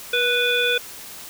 harmonic tone with a mistuned harmonic, 493.9 Hz, B4, in tune, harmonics 1 / 3 / 5 / 7, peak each -23 / -23 / -23 / -23 dBFS, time 0.13-0.78 s, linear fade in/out 5 ms, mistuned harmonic 1, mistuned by -32 cents, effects white hiss -38 dBFS RMS until 1.29 s

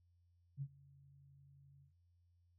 sine tone with ADSR envelope, 138.59 Hz, C#3, in tune, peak -38 dBFS, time 0.57-1.93 s, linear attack 48 ms, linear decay 57 ms, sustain -24 dB, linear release 110 ms, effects added 87 Hz sine -70 dBFS peak until 2.58 s

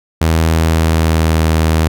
sawtooth tone with pitch glide, 81.1 to 79.8 Hz, E2 to D#2, -28 to +44 cents, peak -6 dBFS, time 0.21-1.88 s, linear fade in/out 5 ms, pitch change -28 cents, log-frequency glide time 0.62-1.44 s, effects none

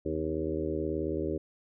harmonic tone with a mistuned harmonic, 78.5 Hz, D#2, 16 cents sharp, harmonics 1 / 2 / 3 / 4 / 5 / 6 / 7, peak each -38 / -41 / -41 / -34 / -34 / -38 / -39 dBFS, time 0.05-1.38 s, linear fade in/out 10 ms, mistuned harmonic 3, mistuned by +70 cents, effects none

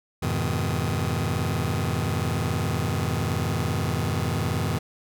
sawtooth chord, F half-diminished seventh, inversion none, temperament just, 87.31 / 104.77 / 125.72 / 157.15 Hz, F2 / Ab2 / Cb3 / Eb3, 0 / +16 / +31 / +18 cents, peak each -25 dBFS, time 0.22-4.79 s, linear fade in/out 10 ms, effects none

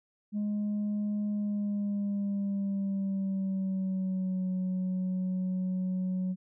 sine tone with pitch glide, 207.7 to 185.04 Hz, G#3 to F#3, 0 to 0 cents, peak -26 dBFS, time 0.32-6.36 s, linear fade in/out 50 ms, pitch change -200 cents, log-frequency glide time 1.28-4.49 s, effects tanh soft clip ceiling -27 dBFS

